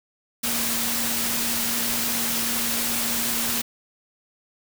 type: tone in noise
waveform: sine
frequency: 233.5 Hz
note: A#3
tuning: 3 cents sharp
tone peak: -33 dBFS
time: 0.43-3.62 s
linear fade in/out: 10 ms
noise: white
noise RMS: -25 dBFS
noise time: 0.43-3.62 s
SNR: -11 dB
effects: none